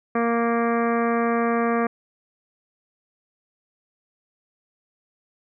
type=harmonic tone; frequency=233.1 Hz; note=A#3; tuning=in tune; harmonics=1 / 2 / 3 / 4 / 5 / 6 / 7 / 8 / 9 / 10; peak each=-23 / -24 / -27 / -38 / -27 / -37 / -34 / -37 / -39 / -40 dBFS; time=0.15-1.87 s; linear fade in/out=5 ms; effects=none